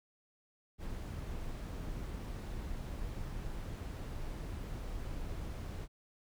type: noise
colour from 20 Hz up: brown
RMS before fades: -41 dBFS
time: 0.78-5.88 s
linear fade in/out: 50 ms
effects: none